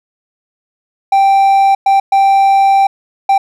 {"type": "tone bursts at uneven times", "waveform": "triangle", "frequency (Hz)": 784, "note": "G5", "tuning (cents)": 0, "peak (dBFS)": -4, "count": 4, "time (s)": [[1.12, 1.75], [1.86, 2], [2.12, 2.87], [3.29, 3.38]], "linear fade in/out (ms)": 5, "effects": []}